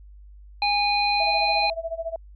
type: harmonic tone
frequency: 820 Hz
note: G#5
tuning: 22 cents flat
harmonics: 1 / 3 / 5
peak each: -22 / -25 / -25 dBFS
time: 0.62-1.7 s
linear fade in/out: 2 ms
type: tone with tremolo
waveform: sine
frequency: 659.3 Hz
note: E5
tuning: in tune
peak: -24 dBFS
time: 1.2-2.16 s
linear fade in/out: 2 ms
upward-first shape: sine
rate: 14 Hz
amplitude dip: 90%
effects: added 50 Hz sine -43 dBFS peak until 2.35 s